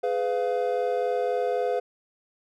triangle chord, F diminished, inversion first, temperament just, 419.1 / 502.9 / 698.5 Hz, Ab4 / Cb5 / F5, +16 / +31 / 0 cents, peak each -27 / -24 / -27 dBFS, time 0.03-1.8 s, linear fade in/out 10 ms, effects none

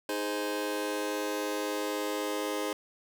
sawtooth chord, Ab major, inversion second, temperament just, 311.5 / 415.3 / 519.1 Hz, Eb4 / Ab4 / C5, +2 / 0 / -14 cents, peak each -31 dBFS, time 0.09-2.73 s, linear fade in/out 2 ms, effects none

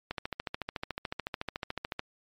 click train, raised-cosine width 0.3 ms, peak -17 dBFS, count 27, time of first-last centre 0.11-1.994 s, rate 13.8 Hz, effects MP3 64 kbps

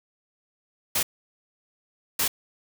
white noise bursts at uneven times, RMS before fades -24 dBFS, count 2, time 0.95-1.03 / 2.19-2.28 s, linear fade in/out 5 ms, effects none

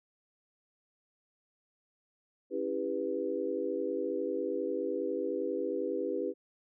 sine chord, C# half-diminished seventh, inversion none, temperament equal with one note detuned, 277.2 / 329.6 / 399.5 / 493.9 Hz, C#4 / E4 / G4 / B4, 0 / 0 / +33 / 0 cents, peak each -39 / -37 / -35 / -35 dBFS, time 2.5-6.34 s, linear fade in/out 50 ms, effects none

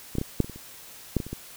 clicks, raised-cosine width 3 ms, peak -19 / -11 / -16 / -7 / -24 / -26 / -29 / -9 / -18 / -25 / -19 dBFS, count 11, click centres 0.153 / 0.184 / 0.214 / 0.403 / 0.445 / 0.497 / 0.56 / 1.167 / 1.202 / 1.266 / 1.33 s, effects white hiss -46 dBFS RMS until 1.56 s

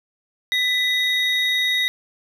triangle tone pair together, 1993 / 3762 Hz, B6 / A#7, +15 / +15 cents, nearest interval major seventh, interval 1100 cents, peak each -19 / -19 dBFS, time 0.52-1.88 s, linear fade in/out 0 ms, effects none

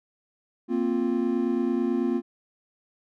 triangle chord, Bb suspended second, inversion none, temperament just, 233.1 / 262.2 / 349.6 Hz, Bb3 / C4 / F4, 0 / +4 / +2 cents, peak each -25 dBFS, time 0.68-2.22 s, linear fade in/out 50 ms, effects none

